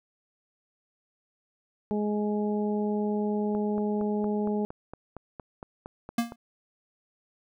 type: harmonic tone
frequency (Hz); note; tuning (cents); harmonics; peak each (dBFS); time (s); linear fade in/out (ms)
209.2; G#3; +13; 1 / 2 / 3 / 4; -27 / -30 / -39 / -38; 1.91-4.65; 0
type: click train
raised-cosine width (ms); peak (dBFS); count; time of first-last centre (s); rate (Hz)
1; -25; 13; 3.55-6.321; 4.33
type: tone with exponential decay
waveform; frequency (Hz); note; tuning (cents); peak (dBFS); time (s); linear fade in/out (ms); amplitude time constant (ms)
square; 234.1; A#3; +8; -21; 6.18-6.36; 5; 38
effects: none